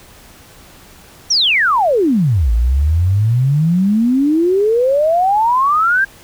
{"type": "exponential two-way sweep", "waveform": "sine", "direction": "down then up", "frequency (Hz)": [5990, 54.1, 1626], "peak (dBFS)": -10, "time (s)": [1.3, 6.05], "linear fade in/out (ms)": 10, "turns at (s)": 2.52, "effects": ["pink hiss -42 dBFS RMS until 6.23 s"]}